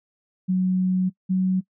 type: tone pair in turn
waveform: sine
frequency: 185 / 186.5 Hz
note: F#3 / F#3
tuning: 0 / +14 cents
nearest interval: unison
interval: 14 cents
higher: second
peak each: -18 / -18 dBFS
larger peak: neither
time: 0.48-1.1 / 1.29-1.61 s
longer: first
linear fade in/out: 20 ms
effects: noise-tail reverb RT60 0.1 s tail -22 dB re dry